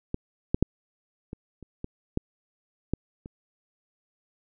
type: clicks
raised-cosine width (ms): 3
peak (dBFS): -15 / -9 / -6 / -23 / -30 / -20 / -12 / -12 / -27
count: 9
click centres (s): 0.144 / 0.545 / 0.626 / 1.331 / 1.627 / 1.844 / 2.174 / 2.936 / 3.259
effects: none